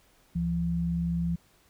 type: tone pair together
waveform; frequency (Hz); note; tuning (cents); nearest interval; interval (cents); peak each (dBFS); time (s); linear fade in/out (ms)
sine; 71.48 / 170; D2 / F3; -46 / -46; octave + minor third; 1500; -34 / -26; 0.35-1.36; 10
effects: pink hiss -63 dBFS RMS until 1.69 s